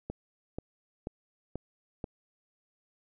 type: click train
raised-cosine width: 2 ms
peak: -22 dBFS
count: 5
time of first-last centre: 0.1-2.042 s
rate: 2.06 Hz
effects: none